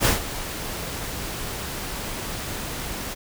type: noise with ADSR envelope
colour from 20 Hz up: pink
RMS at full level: -17 dBFS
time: 0-3.15 s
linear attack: 53 ms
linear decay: 140 ms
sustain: -14 dB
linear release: 25 ms
effects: none